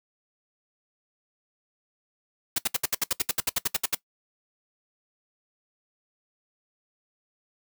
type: noise bursts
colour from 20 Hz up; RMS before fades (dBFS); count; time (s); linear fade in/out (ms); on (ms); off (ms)
white; -24; 16; 2.56-3.949; 5; 24; 67
effects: noise-tail reverb RT60 0.1 s tail -19 dB re dry